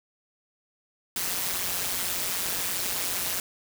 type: noise with amplitude modulation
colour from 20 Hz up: white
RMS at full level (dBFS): -26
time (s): 1.16-3.4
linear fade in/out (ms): 2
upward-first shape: sine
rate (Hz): 181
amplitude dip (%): 75
effects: none